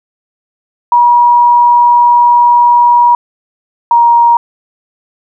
sine tone pair in turn, 960 / 942.4 Hz, B5 / A#5, -49 / +19 cents, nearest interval unison, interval 32 cents, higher first, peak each -3 dBFS, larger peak neither, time 0.92-3.15 / 3.91-4.37 s, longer first, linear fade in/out 2 ms, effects none

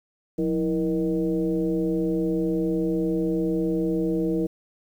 sine tone with frequency modulation, 325.2 Hz, E4, 23 cents flat, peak -21 dBFS, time 0.38-4.47 s, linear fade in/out 10 ms, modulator 147 Hz, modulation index 1.1, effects 9-bit

